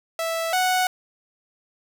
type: tone pair in turn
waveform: sawtooth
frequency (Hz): 658 / 738.6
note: E5 / F#5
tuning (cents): -3 / -3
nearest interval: major second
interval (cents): 200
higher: second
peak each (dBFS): -20 / -15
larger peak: second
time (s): 0.19-0.53 / 0.53-0.87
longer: neither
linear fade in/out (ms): 2
effects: none